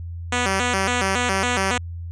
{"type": "tone with vibrato", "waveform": "5% pulse", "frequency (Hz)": 217.6, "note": "A3", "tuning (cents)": -19, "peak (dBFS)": -8, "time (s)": [0.32, 1.78], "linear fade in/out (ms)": 5, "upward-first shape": "square", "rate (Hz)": 3.6, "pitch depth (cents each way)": 210, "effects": ["added 85 Hz sine -29 dBFS peak until 2.11 s", "resampled to 22050 Hz"]}